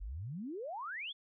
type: exponential sweep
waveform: sine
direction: up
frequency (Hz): 42.02 to 3582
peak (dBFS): -39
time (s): 0-1.13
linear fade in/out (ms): 20
effects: none